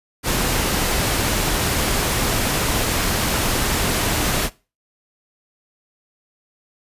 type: noise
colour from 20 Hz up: pink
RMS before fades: -20 dBFS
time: 0.23-4.5 s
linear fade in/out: 50 ms
effects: noise-tail reverb RT60 0.3 s tail -20 dB re dry + resampled to 32000 Hz